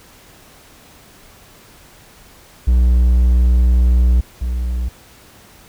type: tone pair in turn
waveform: triangle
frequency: 61 / 61 Hz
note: B1 / B1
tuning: -21 / -21 cents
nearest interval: unison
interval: 0 cents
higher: neither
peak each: -7 / -15 dBFS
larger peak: first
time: 2.67-4.21 / 4.41-4.89 s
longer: first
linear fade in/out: 10 ms
effects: pink hiss -45 dBFS RMS until 5.68 s